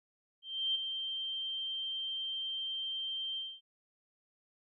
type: tone with ADSR envelope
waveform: sine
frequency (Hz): 3144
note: G7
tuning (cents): +4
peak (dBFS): -28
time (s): 0.42-3.61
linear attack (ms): 330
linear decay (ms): 14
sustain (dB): -7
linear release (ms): 240
effects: none